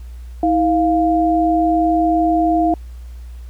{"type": "tone pair together", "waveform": "sine", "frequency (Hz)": [321.2, 698.5], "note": ["E4", "F5"], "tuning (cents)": [-45, 0], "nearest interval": "octave + minor second", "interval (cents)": 1345, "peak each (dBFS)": -15, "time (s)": [0.43, 2.74], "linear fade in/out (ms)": 2, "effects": ["added 60 Hz sine -30 dBFS peak until 3.49 s", "pink hiss -53 dBFS RMS until 3.49 s"]}